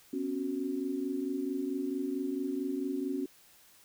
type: chord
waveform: sine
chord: B suspended second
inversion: none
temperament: equal with one note detuned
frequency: 252.7 / 277.2 / 370 Hz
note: B3 / C#4 / F#4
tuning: +40 / 0 / 0 cents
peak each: -38 / -33 / -37 dBFS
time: 0.13-3.26 s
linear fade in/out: 5 ms
effects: white hiss -60 dBFS RMS until 3.84 s